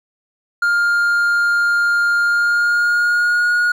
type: tone with pitch glide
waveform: triangle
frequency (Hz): 1406 to 1441.4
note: F6 to F#6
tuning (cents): +11 to -46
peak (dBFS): -11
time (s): 0.62-3.72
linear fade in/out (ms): 5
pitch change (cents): +43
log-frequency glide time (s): 2.22-3.52
effects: none